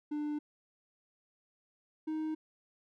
triangle tone pair in turn, 297.6 / 312.6 Hz, D4 / D#4, +23 / +8 cents, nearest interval minor second, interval 85 cents, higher second, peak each -31 / -31 dBFS, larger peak neither, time 0.11-0.39 / 2.07-2.35 s, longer neither, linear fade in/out 10 ms, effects none

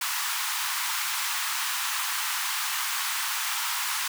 pink high-pass noise, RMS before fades -29 dBFS, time 0.01-4.08 s, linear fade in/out 5 ms, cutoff 910 Hz, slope 48 dB/octave, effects none

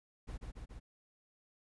brown noise with echo, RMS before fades -43 dBFS, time 0.27-0.38 s, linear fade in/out 20 ms, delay 140 ms, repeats 3, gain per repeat -2 dB, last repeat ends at 0.8 s, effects resampled to 24000 Hz

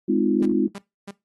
sine chord, F minor seventh, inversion first, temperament equal with one note detuned, 207.7 / 255.9 / 311.1 / 349.2 Hz, Ab3 / C4 / Eb4 / F4, 0 / -38 / 0 / 0 cents, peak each -23 dBFS, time 0.08-0.68 s, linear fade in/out 10 ms
sawtooth tone bursts, 199.5 Hz, G3, 31 cents sharp, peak -29 dBFS, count 3, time 0.42-1.111 s, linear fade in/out 5 ms, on 37 ms, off 290 ms
effects noise-tail reverb RT60 0.2 s tail -19 dB re dry + AAC 32 kbps

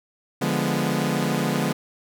sawtooth chord, D diminished seventh, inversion none, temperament equal, 146.83 / 174.61 / 207.7 / 246.9 Hz, D3 / F3 / Ab3 / Cb4, 0 / 0 / 0 / 0 cents, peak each -23 dBFS, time 0.41-1.73 s, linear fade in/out 10 ms, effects none

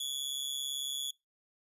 sawtooth tone with amplitude modulation, 3402 Hz, G#7, 41 cents sharp, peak -28 dBFS, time 0-1.11 s, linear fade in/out 5 ms, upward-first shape sine, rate 138 Hz, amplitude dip 80%, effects noise-tail reverb RT60 0.2 s tail -23 dB re dry + resampled to 32000 Hz

